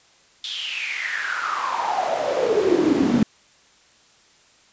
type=noise with high-pass filter sweep; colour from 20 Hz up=brown; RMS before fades=-22 dBFS; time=0.44-3.23 s; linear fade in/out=2 ms; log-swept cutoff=3600 to 220 Hz; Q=8.3; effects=white hiss -55 dBFS RMS until 4.72 s + resampled to 16000 Hz